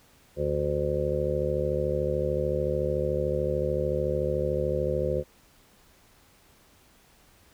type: harmonic tone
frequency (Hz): 73.6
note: D2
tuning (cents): +4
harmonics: 1 / 2 / 3 / 5 / 6 / 7 / 8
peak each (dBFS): -33 / -33 / -38 / -31 / -35 / -28 / -36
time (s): 0.36-5.24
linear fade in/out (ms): 50
effects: pink hiss -59 dBFS RMS until 7.53 s